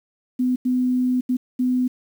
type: tone bursts at uneven times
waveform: sine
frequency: 251.8 Hz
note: B3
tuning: 34 cents sharp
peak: -17 dBFS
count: 4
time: 0.39-0.56 / 0.65-1.21 / 1.29-1.37 / 1.59-1.88 s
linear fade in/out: 10 ms
effects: 8-bit